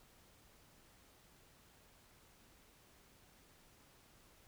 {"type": "silence", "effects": ["pink hiss -66 dBFS RMS until 4.47 s"]}